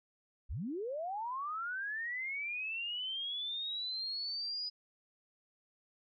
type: linear sweep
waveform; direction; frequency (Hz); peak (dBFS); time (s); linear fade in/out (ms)
sine; up; 35.98 to 4978; -36; 0.49-4.7; 20
effects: none